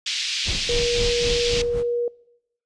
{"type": "band-pass noise", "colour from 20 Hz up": "pink", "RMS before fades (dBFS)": -26, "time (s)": [0.06, 1.62], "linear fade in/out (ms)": 5, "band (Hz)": [2600, 5600], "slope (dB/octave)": 24}
{"type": "noise with tremolo", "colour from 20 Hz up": "brown", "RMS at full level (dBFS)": -26, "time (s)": [0.44, 1.84], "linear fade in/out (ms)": 50, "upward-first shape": "sine", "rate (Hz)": 3.8, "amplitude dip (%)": 80}
{"type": "tone", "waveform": "sine", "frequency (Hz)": 478, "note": "A#4", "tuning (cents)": 43, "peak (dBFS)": -21, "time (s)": [0.69, 2.08], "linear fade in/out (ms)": 2}
{"effects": ["noise-tail reverb RT60 0.8 s tail -23 dB re dry", "resampled to 22050 Hz"]}